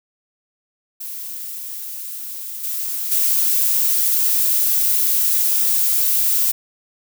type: noise with level steps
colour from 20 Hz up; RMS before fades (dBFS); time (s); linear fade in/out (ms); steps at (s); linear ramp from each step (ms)
violet; -30 / -24 / -17; 1-6.52; 10; 2.63 / 3.11; 10
effects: none